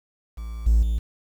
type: tone with level steps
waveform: triangle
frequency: 56.1 Hz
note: A1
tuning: 34 cents sharp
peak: -28 / -11 / -18 dBFS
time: 0.37-0.99 s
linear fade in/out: 10 ms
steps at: 0.66 / 0.82 s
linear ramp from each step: 10 ms
effects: tanh soft clip ceiling -9 dBFS + 8-bit